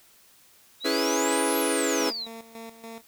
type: exponential two-way sweep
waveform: sine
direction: up then down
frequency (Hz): 3729 to 11840 to 3729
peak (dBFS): -30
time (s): 0.8-2.28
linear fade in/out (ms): 50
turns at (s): 1.58
type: chord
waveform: sawtooth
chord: C# minor seventh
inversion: none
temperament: equal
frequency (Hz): 277.2 / 329.6 / 415.3 / 493.9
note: C#4 / E4 / G#4 / B4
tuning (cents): 0 / 0 / 0 / 0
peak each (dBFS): -25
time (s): 0.84-2.11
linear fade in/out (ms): 20
type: tone with tremolo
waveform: 15% pulse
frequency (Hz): 227.1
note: A#3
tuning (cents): -45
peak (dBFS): -32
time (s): 1.98-3.02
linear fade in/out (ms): 20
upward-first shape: square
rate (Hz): 3.5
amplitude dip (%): 70
effects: white hiss -57 dBFS RMS until 3.07 s